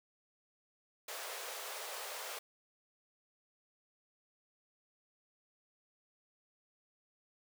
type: high-pass noise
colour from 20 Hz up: pink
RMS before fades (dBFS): -44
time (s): 1.08-2.39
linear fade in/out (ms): 5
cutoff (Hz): 440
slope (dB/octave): 48
effects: none